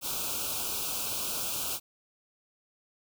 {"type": "band-stop noise", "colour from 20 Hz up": "white", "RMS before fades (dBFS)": -33, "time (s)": [0.01, 1.8], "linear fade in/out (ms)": 50, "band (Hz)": [1500, 2400], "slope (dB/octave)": 96, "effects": []}